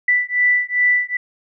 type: beating tone pair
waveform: sine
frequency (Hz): 1975.5 / 1978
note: B6 / B6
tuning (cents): 0 / +2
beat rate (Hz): 2.5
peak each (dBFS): -17 / -17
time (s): 0.08-1.17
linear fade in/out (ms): 5
effects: none